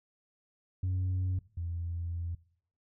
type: tone pair in turn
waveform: sine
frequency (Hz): 92.5 / 85.24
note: F#2 / F2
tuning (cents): 0 / -41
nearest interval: minor second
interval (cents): 141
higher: first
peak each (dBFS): -26 / -32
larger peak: first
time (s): 0.83-1.39 / 1.57-2.35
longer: second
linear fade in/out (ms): 5
effects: noise-tail reverb RT60 0.6 s tail -21 dB re dry + tanh soft clip ceiling -27 dBFS